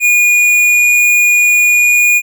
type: tone with tanh clipping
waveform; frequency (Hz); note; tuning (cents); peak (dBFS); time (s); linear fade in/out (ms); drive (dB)
sine; 2443; D#7; -32; -8; 0-2.22; 50; 14
effects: none

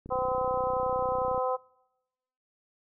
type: click train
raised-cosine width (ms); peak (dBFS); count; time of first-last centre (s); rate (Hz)
3; -29; 42; 0.06-1.378; 31.1
type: harmonic tone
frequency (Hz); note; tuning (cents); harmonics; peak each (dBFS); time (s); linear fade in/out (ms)
255.9; C4; -38; 2 / 3 / 4 / 5; -29 / -32 / -32 / -37; 0.1-1.57; 20
effects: noise-tail reverb RT60 1.0 s tail -26 dB re dry

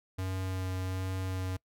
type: tone with vibrato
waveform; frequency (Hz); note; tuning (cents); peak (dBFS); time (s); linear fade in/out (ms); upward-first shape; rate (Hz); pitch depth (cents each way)
square; 93.5; F#2; +19; -33; 0.18-1.57; 10; sine; 1.3; 11
effects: noise-tail reverb RT60 0.1 s tail -23 dB re dry

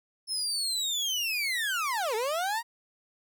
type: linear two-way sweep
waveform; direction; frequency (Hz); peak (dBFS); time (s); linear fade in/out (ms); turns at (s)
30% pulse; down then up; 5274 to 419.3 to 958; -25; 0.27-2.63; 50; 2.15
effects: none

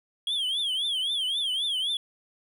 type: tone with vibrato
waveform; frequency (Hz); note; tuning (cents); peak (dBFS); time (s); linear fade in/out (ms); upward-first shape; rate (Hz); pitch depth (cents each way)
triangle; 3264; G#7; -31; -24; 0.27-1.97; 2; triangle; 3.8; 180
effects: none

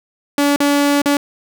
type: tone with dropouts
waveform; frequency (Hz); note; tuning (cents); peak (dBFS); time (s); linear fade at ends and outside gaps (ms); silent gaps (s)
sawtooth; 286.3; D4; -44; -8; 0.38-1.17; 2; 0.561-0.603 / 1.018-1.058
effects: none

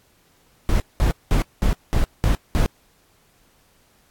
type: noise bursts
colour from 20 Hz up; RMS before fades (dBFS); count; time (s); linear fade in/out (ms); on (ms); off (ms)
brown; -17; 7; 0.69-2.66; 0; 110; 200
effects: pink hiss -59 dBFS RMS until 4.1 s + AAC 64 kbps

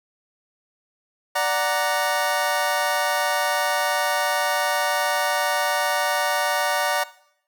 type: chord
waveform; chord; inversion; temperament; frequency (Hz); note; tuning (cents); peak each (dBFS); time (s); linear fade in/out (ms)
25% pulse; D augmented; none; equal; 587.3 / 740 / 932.3; D5 / F#5 / A#5; 0 / 0 / 0; -21; 1.35-7.04; 10
effects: noise-tail reverb RT60 0.7 s tail -18 dB re dry

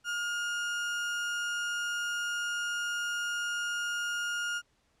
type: tone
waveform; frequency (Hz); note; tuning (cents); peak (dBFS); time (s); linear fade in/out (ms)
35% pulse; 1421; F6; +30; -29; 0.04-4.62; 50
effects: pink hiss -71 dBFS RMS until 5 s + low-pass 8000 Hz 12 dB/octave

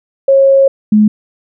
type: tone pair in turn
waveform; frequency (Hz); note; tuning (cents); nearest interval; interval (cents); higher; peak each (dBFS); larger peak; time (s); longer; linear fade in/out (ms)
sine; 544 / 212.2; C#5 / G#3; -33 / +38; octave + major third; 1629; first; -4; neither; 0.28-0.68 / 0.92-1.08; first; 5
effects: none

